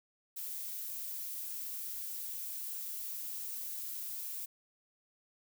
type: noise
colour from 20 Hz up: violet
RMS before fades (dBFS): -41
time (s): 0.36-4.46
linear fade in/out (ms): 10
effects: none